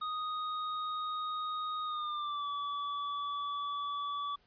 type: tone with pitch glide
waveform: square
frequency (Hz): 1244.5 to 1147.8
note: D#6 to D6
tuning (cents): 0 to -40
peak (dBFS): -35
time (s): 0.01-4.36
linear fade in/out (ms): 10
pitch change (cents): -140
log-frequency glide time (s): 1.84-2.48
effects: pink hiss -69 dBFS RMS until 4.46 s + resampled to 11025 Hz